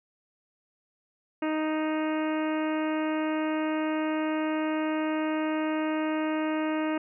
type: harmonic tone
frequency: 311.1 Hz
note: D#4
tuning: in tune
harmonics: 1 / 2 / 3 / 4 / 5 / 6 / 7 / 8 / 9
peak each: -27 / -33 / -37 / -39 / -41 / -43 / -44 / -45 / -46 dBFS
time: 1.42-6.98 s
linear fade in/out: 5 ms
effects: none